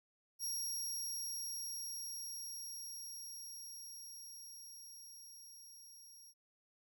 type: tone with level ramp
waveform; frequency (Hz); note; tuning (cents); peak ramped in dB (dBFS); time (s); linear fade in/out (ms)
20% pulse; 5610; F8; +7; -32 to -51; 0.39-6.34; 50
effects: none